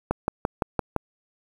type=click train; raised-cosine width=1 ms; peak=-8 dBFS; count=6; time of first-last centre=0.11-0.963 s; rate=5.86 Hz; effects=7-bit